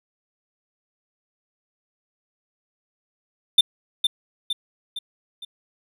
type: tone with echo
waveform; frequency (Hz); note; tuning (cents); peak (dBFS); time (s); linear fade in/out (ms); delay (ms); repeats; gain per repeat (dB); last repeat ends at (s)
triangle; 3575; A7; +27; -8; 3.58-3.61; 5; 460; 4; -6; 5.45
effects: none